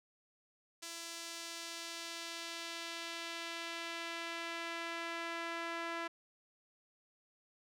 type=tone with band-pass filter sweep; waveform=sawtooth; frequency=335.2 Hz; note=E4; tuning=29 cents sharp; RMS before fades=-43 dBFS; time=0.82-6.08 s; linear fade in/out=10 ms; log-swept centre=6400 to 1600 Hz; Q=0.94; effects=none